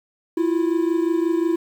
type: tone pair together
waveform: triangle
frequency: 330.1 / 355.7 Hz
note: E4 / F4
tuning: +2 / +32 cents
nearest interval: minor second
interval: 130 cents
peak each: -17 / -21 dBFS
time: 0.37-1.56 s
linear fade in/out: 5 ms
effects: 8-bit